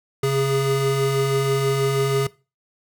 square tone pair together, 135.3 / 412.1 Hz, C#3 / G#4, -42 / -13 cents, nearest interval octave + perfect fifth, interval 1929 cents, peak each -22 dBFS, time 0.23-2.27 s, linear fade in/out 5 ms, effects noise-tail reverb RT60 0.3 s tail -20 dB re dry

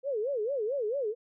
sine tone with vibrato, 488.2 Hz, B4, 20 cents flat, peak -28 dBFS, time 0.03-1.15 s, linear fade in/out 50 ms, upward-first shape sine, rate 4.5 Hz, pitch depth 280 cents each way, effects none

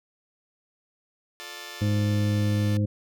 5% pulse chord, D minor, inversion first, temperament just, 352.4 / 440.5 / 587.3 Hz, F4 / A4 / D5, +16 / +2 / 0 cents, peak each -32 dBFS, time 1.4-2.77 s, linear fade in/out 0 ms
harmonic tone, 103.83 Hz, G#2, in tune, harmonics 1 / 2 / 3 / 5, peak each -22 / -28 / -32 / -36 dBFS, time 1.81-2.86 s, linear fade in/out 10 ms
effects none

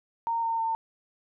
sine tone with pitch steps, 922 / 912.5 / 903 Hz, A#5 / A#5 / A5, -19 / -37 / +45 cents, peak -25 dBFS, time 0.27-0.75 s, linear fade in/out 0 ms, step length 160 ms, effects none

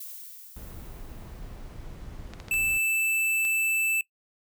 violet noise with exponential decay, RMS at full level -39 dBFS, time 0-2.3 s, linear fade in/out 5 ms, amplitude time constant 500 ms
brown noise, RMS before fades -41 dBFS, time 0.56-2.78 s, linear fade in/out 5 ms
clicks, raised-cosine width 0.2 ms, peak -24 dBFS, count 5, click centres 2.336 / 2.401 / 2.484 / 2.54 / 3.451 s
square tone, 2642 Hz, E7, 3 cents sharp, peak -24 dBFS, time 2.51-4.01 s, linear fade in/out 2 ms
effects noise-tail reverb RT60 0.1 s tail -20 dB re dry

